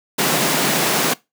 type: high-pass noise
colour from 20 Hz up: pink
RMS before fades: -18 dBFS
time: 0.18-1.14 s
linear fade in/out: 10 ms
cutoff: 140 Hz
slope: 96 dB/octave
effects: noise-tail reverb RT60 0.2 s tail -21 dB re dry